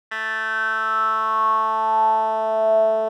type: tone with band-pass filter sweep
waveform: 10% pulse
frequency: 220 Hz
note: A3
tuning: in tune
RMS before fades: -20 dBFS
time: 0.11-3.09 s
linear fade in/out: 10 ms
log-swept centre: 1900 to 580 Hz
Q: 9.4
effects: none